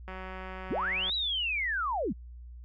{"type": "click train", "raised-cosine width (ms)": 0.5, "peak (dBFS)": -27, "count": 191, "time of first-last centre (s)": [0.08, 1.096], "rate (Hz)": 187}
{"type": "linear two-way sweep", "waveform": "sine", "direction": "up then down", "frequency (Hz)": [108, 3970, 146.7], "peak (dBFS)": -28, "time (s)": [0.7, 2.13], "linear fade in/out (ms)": 10, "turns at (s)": 1.14}
{"effects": ["added 60 Hz sine -43 dBFS peak until 2.64 s"]}